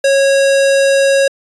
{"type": "tone", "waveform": "square", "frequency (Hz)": 549, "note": "C#5", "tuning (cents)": -17, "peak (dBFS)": -9, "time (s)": [0.04, 1.28], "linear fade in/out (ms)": 5, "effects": ["resampled to 24000 Hz"]}